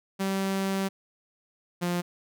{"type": "tone pair in turn", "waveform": "sawtooth", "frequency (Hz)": [193.6, 175.7], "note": ["G3", "F3"], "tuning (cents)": [-21, 11], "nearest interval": "major second", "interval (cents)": 168, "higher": "first", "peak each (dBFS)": -22, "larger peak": "neither", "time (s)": [[0.19, 0.89], [1.81, 2.02]], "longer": "first", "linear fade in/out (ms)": 20, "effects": []}